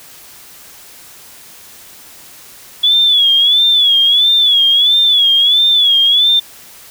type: tone with vibrato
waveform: sine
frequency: 3402 Hz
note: G#7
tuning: 41 cents sharp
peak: -7 dBFS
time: 2.83-6.4 s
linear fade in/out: 10 ms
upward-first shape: sine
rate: 1.5 Hz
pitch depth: 100 cents each way
effects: white hiss -38 dBFS RMS until 6.9 s